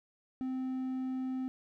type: tone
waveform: triangle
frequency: 259.3 Hz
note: C4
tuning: 15 cents flat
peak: -31 dBFS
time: 0.41-1.48 s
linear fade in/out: 0 ms
effects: none